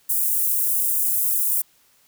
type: high-pass noise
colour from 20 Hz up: white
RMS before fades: -21 dBFS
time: 0.09-1.62 s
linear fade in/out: 10 ms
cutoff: 9500 Hz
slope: 24 dB/octave
effects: white hiss -59 dBFS RMS until 2.07 s